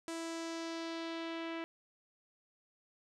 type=tone with low-pass filter sweep; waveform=sawtooth; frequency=330 Hz; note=E4; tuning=2 cents sharp; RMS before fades=-41 dBFS; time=0.08-1.64 s; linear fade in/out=0 ms; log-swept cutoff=8600 to 2600 Hz; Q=1.7; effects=none